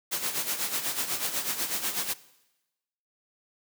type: noise with tremolo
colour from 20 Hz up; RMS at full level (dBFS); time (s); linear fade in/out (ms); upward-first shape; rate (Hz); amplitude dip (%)
white; -28; 0.11-2.14; 20; sine; 8.1; 65
effects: noise-tail reverb RT60 1.0 s tail -19 dB re dry + high-pass 150 Hz 12 dB/octave